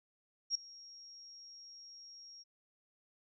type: tone with ADSR envelope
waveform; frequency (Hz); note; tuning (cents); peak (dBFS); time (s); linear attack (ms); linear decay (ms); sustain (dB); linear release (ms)
sine; 5588; F8; 0; -28; 0.5-2.44; 51; 4; -23; 26
effects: none